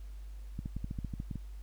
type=clicks; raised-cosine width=5 ms; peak=-25 dBFS; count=11; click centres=0.591 / 0.659 / 0.766 / 0.844 / 0.911 / 0.988 / 1.047 / 1.138 / 1.201 / 1.312 / 1.357 s; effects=added 50 Hz sine -42 dBFS peak until 1.62 s + pink hiss -65 dBFS RMS until 1.62 s